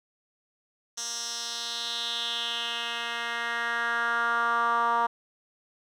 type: tone with band-pass filter sweep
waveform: 10% pulse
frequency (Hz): 234.4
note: A#3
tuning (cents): +10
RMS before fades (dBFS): -29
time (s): 0.97-5.07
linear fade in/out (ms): 10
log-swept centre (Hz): 6100 to 1000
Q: 3.4
effects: none